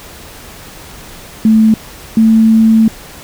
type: tone pair in turn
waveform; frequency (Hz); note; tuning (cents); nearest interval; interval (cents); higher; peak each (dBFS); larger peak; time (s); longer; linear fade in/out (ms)
sine; 219.8 / 222.5; A3 / A3; -2 / +20; unison; 22; second; -4; neither; 1.45-1.74 / 2.17-2.88; second; 2
effects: pink hiss -33 dBFS RMS until 3.23 s